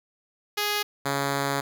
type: tone pair in turn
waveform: 5% pulse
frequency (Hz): 415.3 / 139.63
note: G#4 / C#3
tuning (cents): 0 / +13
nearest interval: octave + perfect fifth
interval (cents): 1887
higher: first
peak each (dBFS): -13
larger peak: neither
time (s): 0.57-0.83 / 1.05-1.61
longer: second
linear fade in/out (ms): 10
effects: none